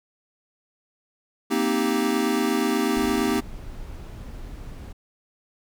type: chord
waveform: square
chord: C minor seventh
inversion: third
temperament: equal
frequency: 233.1 / 261.6 / 311.1 / 392 Hz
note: Bb3 / C4 / Eb4 / G4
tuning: 0 / 0 / 0 / 0 cents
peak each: -27 dBFS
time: 1.5-3.41 s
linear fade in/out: 20 ms
type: noise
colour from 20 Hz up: brown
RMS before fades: -37 dBFS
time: 2.96-4.93 s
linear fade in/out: 10 ms
effects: none